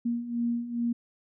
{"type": "beating tone pair", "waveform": "sine", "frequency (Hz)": [234.7, 237.1], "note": ["A#3", "A#3"], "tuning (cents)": [12, 30], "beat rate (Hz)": 2.4, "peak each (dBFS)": [-33, -28], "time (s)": [0.05, 0.93], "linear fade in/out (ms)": 10, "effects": []}